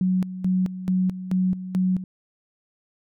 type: tone with tremolo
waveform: sine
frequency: 185 Hz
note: F#3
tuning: in tune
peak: -18 dBFS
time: 0.01-2.04 s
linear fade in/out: 2 ms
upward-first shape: square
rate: 2.3 Hz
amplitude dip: 75%
effects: none